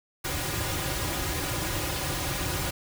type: noise with comb filter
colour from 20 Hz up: pink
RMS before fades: -30 dBFS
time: 0.24-2.71 s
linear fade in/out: 10 ms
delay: 4.5 ms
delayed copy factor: -0.8
effects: none